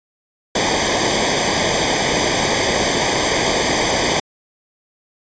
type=noise with comb filter; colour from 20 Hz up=pink; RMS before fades=-17 dBFS; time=0.55-4.2 s; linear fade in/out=5 ms; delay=0.73 ms; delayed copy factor=-0.85; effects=resampled to 16000 Hz